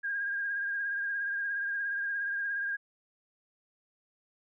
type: tone with vibrato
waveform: sine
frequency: 1618 Hz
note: G#6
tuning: 46 cents flat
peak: -30 dBFS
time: 0.03-2.77 s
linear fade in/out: 20 ms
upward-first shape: triangle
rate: 17 Hz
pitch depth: 41 cents each way
effects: none